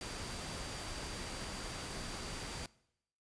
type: tone in noise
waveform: sine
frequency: 4699 Hz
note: D8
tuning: in tune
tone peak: -53 dBFS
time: 0.01-2.66 s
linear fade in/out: 2 ms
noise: pink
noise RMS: -43 dBFS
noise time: 0.01-2.66 s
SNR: -13 dB
effects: noise-tail reverb RT60 0.8 s tail -22 dB re dry + resampled to 22050 Hz